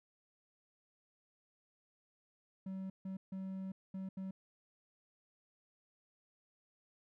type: tone bursts at uneven times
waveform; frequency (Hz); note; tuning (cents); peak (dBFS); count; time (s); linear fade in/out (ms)
triangle; 190.5; G3; -49; -38; 5; 2.66-2.9 / 3.05-3.17 / 3.32-3.72 / 3.94-4.09 / 4.17-4.31; 5
effects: none